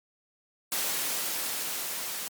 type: noise with level ramp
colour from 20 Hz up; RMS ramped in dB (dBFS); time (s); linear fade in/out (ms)
white; -29 to -35; 0.72-2.28; 0
effects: high-pass 200 Hz 12 dB/octave + MP3 96 kbps